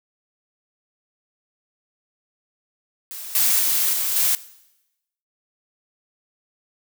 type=noise with level steps; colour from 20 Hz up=blue; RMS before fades=-34 / -18 / -20 / -23 / -19 dBFS; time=3.11-4.35 s; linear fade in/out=0 ms; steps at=3.35 / 3.59 / 3.93 / 4.16 s; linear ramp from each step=2 ms; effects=noise-tail reverb RT60 0.9 s tail -18 dB re dry